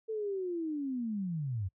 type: linear sweep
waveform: sine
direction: down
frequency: 448.6 to 87.3 Hz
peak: -32 dBFS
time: 0.08-1.69 s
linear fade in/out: 20 ms
effects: noise-tail reverb RT60 0.1 s tail -23 dB re dry